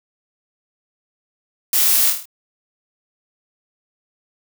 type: noise with echo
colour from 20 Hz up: blue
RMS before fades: -17 dBFS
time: 1.73-2.1 s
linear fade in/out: 2 ms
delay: 26 ms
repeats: 6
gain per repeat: -4 dB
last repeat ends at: 2.256 s
effects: none